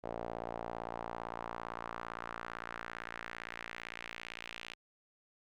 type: tone with band-pass filter sweep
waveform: sawtooth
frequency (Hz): 57.7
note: A#1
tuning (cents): -17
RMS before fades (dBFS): -44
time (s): 0.03-4.75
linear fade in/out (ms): 20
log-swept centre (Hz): 620 to 2800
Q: 2
effects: none